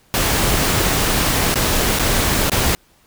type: noise with dropouts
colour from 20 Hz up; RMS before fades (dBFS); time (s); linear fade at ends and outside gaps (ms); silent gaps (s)
pink; -17; 0.14-2.75; 0; 1.542-1.557 / 1.989-1.995 / 2.497-2.518
effects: pink hiss -55 dBFS RMS until 3.06 s